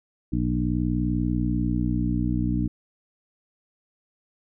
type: harmonic tone with a mistuned harmonic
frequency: 60.3 Hz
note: B1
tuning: 41 cents flat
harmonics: 1 / 2 / 3 / 4 / 5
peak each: -28 / -28 / -28 / -28 / -28 dBFS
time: 0.32-2.68 s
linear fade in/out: 10 ms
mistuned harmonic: 1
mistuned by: -59 cents
effects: none